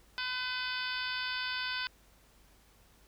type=harmonic tone; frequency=505 Hz; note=B4; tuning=39 cents sharp; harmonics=2 / 3 / 4 / 5 / 6 / 7 / 8 / 9 / 10; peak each=-43 / -37 / -45 / -42 / -43 / -42 / -49 / -42 / -46 dBFS; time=0.18-1.87 s; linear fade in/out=0 ms; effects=added 50 Hz sine -64 dBFS peak until 3.07 s + pink hiss -64 dBFS RMS until 3.07 s